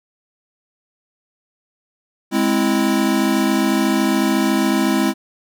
square chord, Ab augmented, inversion none, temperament equal, 207.7 / 261.6 / 329.6 Hz, Ab3 / C4 / E4, 0 / 0 / 0 cents, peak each -20 dBFS, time 2.31-5.14 s, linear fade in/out 50 ms, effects none

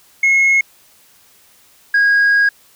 sine tone pair in turn, 2169 / 1640.2 Hz, C#7 / G#6, -38 / -22 cents, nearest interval perfect fourth, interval 484 cents, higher first, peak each -7 dBFS, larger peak neither, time 0.23-0.61 / 1.94-2.49 s, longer second, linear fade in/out 5 ms, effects tanh soft clip ceiling -8 dBFS + white hiss -50 dBFS RMS until 2.75 s

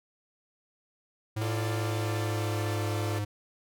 square tone with pitch glide, 108.3 to 103.41 Hz, A2 to G#2, -27 to -7 cents, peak -30 dBFS, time 1.36-3.25 s, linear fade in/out 10 ms, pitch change -80 cents, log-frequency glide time 1.59-2.88 s
sawtooth chord, D minor, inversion first, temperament equal, 349.2 / 440 / 587.3 Hz, F4 / A4 / D5, 0 / 0 / 0 cents, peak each -33 / -35 / -36 dBFS, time 1.41-3.19 s, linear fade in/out 5 ms
effects none

